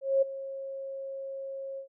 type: tone with ADSR envelope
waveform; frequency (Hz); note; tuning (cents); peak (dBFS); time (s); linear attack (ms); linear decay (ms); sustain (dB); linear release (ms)
sine; 542; C#5; -39; -19; 0.01-1.88; 210; 12; -16; 100
effects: none